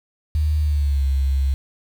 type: tone with pitch glide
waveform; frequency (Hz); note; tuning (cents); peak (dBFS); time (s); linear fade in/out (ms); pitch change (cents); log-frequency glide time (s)
sine; 76 to 67.71; D#2 to C#2; -40 to -40; -16; 0.35-1.54; 0; -200; 0.6-1.06
effects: 7-bit